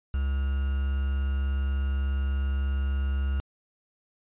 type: tone with quantisation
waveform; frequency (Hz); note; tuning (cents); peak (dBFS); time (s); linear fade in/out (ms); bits
triangle; 68.3; C#2; -25; -22; 0.14-3.4; 0; 7
effects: resampled to 8000 Hz